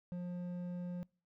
sine tone with hard clipping, 177.4 Hz, F3, 27 cents sharp, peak -40 dBFS, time 0.12-1.03 s, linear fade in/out 0 ms, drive 6 dB, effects noise-tail reverb RT60 0.4 s tail -26 dB re dry

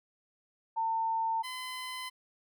sine / 15% pulse tone pair in turn, 900 / 1019.9 Hz, A5 / C6, +39 / -45 cents, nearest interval major second, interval 216 cents, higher second, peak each -28 / -31 dBFS, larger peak first, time 0.76-1.43 / 1.43-2.1 s, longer neither, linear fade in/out 20 ms, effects none

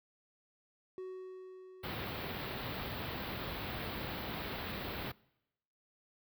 triangle tone with exponential decay, 372.7 Hz, F#4, 13 cents sharp, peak -38 dBFS, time 0.98-3.97 s, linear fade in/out 0 ms, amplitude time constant 650 ms
pink band-stop noise, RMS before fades -40 dBFS, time 1.83-5.12 s, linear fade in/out 10 ms, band 4400 to 14000 Hz, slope 48 dB/octave
effects noise-tail reverb RT60 0.9 s tail -24 dB re dry + high-pass 60 Hz 12 dB/octave

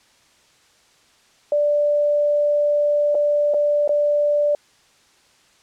sine tone with dropouts, 587.3 Hz, D5, in tune, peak -15 dBFS, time 1.52-4.55 s, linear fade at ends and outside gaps 2 ms, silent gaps 3.147-3.151 / 3.538-3.543 / 3.877-3.892 s, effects white hiss -56 dBFS RMS until 5.62 s + low-pass 7000 Hz 12 dB/octave

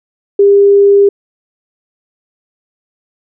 sine tone, 401.2 Hz, G4, 40 cents sharp, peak -3 dBFS, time 0.39-1.09 s, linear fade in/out 5 ms, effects none

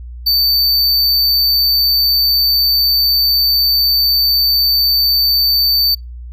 square tone, 4568 Hz, D8, 49 cents flat, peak -11 dBFS, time 0.26-5.95 s, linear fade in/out 10 ms, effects noise-tail reverb RT60 0.2 s tail -25 dB re dry + added 60 Hz sine -27 dBFS peak until 6.32 s

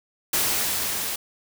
white noise with level ramp, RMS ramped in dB -22 to -29 dBFS, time 0.33-1.16 s, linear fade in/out 5 ms, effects none

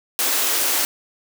white high-pass noise, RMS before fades -20 dBFS, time 0.19-0.85 s, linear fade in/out 0 ms, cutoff 250 Hz, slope 96 dB/octave, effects none

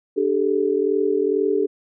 sine chord, D suspended fourth, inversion none, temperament equal with one note detuned, 293.7 / 392 / 434.2 Hz, D4 / G4 / A4, 0 / 0 / -23 cents, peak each -25 / -20 / -21 dBFS, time 0.16-1.67 s, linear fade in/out 20 ms, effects none

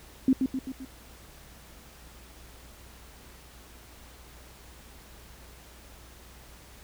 sine tone with echo, 262.6 Hz, C4, 6 cents sharp, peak -17 dBFS, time 0.28-0.33 s, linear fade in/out 2 ms, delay 130 ms, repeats 4, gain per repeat -5 dB, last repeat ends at 0.85 s, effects added 60 Hz sine -52 dBFS peak until 6.83 s + pink hiss -52 dBFS RMS until 6.83 s

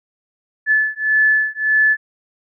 sine beating tone pair, 1732 / 1733.7 Hz, A6 / A6, -28 / -26 cents, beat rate 1.7 Hz, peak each -16 dBFS, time 0.66-1.97 s, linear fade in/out 50 ms, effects none

